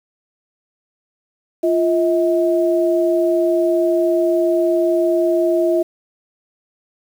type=tone pair together; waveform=sine; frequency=346.3 / 640.6 Hz; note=F4 / E5; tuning=-15 / -50 cents; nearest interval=major seventh; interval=1065 cents; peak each=-15 / -17 dBFS; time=1.63-5.83 s; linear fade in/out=10 ms; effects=7-bit